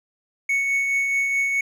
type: tone with tremolo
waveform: triangle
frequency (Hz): 2217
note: C#7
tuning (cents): 0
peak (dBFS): -16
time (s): 0.49-1.61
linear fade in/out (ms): 5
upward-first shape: triangle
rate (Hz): 4.7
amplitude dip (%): 35
effects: none